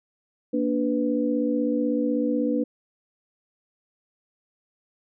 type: tone cluster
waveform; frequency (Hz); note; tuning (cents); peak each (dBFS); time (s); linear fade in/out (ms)
sine; 234.6 / 290.7 / 495.5; A#3 / D4 / B4; +11 / -18 / +6; -26 / -24 / -27; 0.53-2.64; 10
effects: none